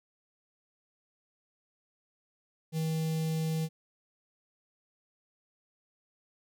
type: tone with notch filter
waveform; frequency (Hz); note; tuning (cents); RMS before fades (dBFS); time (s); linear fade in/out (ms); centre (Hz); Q
square; 159.7; D#3; +45; -31; 2.72-3.69; 50; 1300; 0.51
effects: none

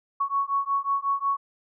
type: beating tone pair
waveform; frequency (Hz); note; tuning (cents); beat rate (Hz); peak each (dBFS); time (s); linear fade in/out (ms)
sine; 1108.7 / 1114.2; C#6 / C#6; 0 / +9; 5.5; -26; 0.2-1.37; 10
effects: none

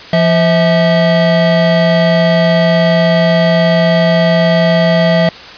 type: tone pair together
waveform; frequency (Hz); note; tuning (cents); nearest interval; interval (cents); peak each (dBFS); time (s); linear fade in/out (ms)
square; 171.6 / 648.8; F3 / E5; -30 / -28; octave + major seventh; 2302; -11; 0.13-5.29; 2
effects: white hiss -31 dBFS RMS until 5.57 s + resampled to 11025 Hz

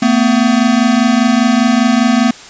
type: tone pair together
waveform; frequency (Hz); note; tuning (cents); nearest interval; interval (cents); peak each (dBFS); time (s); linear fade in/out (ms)
square; 225.8 / 250.8; A3 / B3; +45 / +27; major second; 182; -12; 0.02-2.31; 5
effects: white hiss -34 dBFS RMS until 2.49 s + resampled to 16000 Hz

